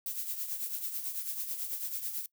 violet noise with tremolo, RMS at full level -34 dBFS, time 0.06-2.26 s, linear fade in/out 2 ms, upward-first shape triangle, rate 9.1 Hz, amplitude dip 65%, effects noise-tail reverb RT60 0.1 s tail -22 dB re dry

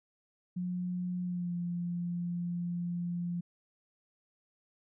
sine tone with pitch glide, 179.5 to 174.09 Hz, F3 to F3, +48 to -5 cents, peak -32 dBFS, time 0.56-3.41 s, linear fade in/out 10 ms, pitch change -53 cents, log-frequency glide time 1.23-1.54 s, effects none

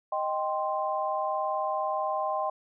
sine chord, C minor, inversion first, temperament equal, 622.3 / 784 / 1046.5 Hz, Eb5 / G5 / C6, 0 / 0 / 0 cents, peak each -31 dBFS, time 0.12-2.5 s, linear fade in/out 5 ms, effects none

